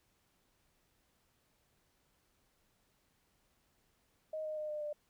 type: tone with pitch steps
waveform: sine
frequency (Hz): 625 / 617.5 / 610 / 602.7 / 595.4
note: D#5 / D#5 / D#5 / D5 / D5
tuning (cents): +8 / -13 / -34 / +45 / +24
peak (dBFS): -37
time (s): 4.33-4.93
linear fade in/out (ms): 5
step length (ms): 120
effects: pink hiss -75 dBFS RMS until 5.09 s